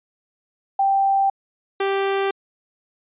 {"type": "tone pair in turn", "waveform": ["sine", "sawtooth"], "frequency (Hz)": [784, 392], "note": ["G5", "G4"], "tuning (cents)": [0, 0], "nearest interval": "octave", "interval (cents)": 1200, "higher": "first", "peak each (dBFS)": -15, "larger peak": "neither", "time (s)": [[0.79, 1.3], [1.8, 2.31]], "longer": "neither", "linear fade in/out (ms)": 5, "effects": ["resampled to 8000 Hz"]}